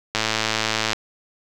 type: click train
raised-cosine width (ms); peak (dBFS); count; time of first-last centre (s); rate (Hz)
0.2; -3; 87; 0.15-0.932; 110
effects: none